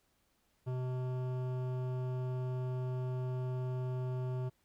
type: tone with hard clipping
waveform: sine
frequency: 127.2 Hz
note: C3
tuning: 48 cents flat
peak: -36 dBFS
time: 0.66-4.5 s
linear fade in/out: 20 ms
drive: 14 dB
effects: pink hiss -75 dBFS RMS until 4.64 s